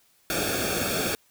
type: noise with comb filter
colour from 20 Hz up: pink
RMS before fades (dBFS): -27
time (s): 0.3-1.15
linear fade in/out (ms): 0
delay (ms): 1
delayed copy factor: -0.95
effects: white hiss -63 dBFS RMS until 1.3 s